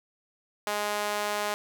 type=tone with high-pass filter; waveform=sawtooth; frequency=207.7 Hz; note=G#3; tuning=in tune; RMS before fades=-30 dBFS; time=0.67-1.54 s; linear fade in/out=0 ms; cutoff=690 Hz; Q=1.2; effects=none